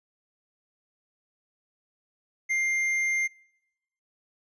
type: tone with tanh clipping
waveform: triangle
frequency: 2100 Hz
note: C7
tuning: 6 cents sharp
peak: -25 dBFS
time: 2.49-3.28 s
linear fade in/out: 20 ms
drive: 12 dB
effects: noise-tail reverb RT60 0.9 s tail -25 dB re dry + resampled to 22050 Hz